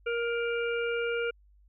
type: harmonic tone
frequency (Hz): 469.6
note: A#4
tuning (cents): +13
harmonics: 1 / 3 / 5 / 6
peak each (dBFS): -29 / -34 / -38 / -42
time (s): 0.06-1.31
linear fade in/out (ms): 10
effects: added 50 Hz sine -57 dBFS peak until 1.68 s